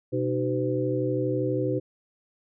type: tone cluster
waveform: sine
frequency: 126.2 / 307.3 / 379.6 / 505 Hz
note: B2 / D#4 / F#4 / B4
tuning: +38 / -21 / +44 / +39 cents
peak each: -29 dBFS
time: 0.12-1.8 s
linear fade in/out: 20 ms
effects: none